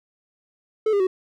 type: tone with pitch steps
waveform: triangle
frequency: 434.8 / 403.3 / 374.2 Hz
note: A4 / G4 / F#4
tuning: -21 / +49 / +20 cents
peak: -15 dBFS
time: 0.86-1.07 s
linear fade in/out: 5 ms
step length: 70 ms
effects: none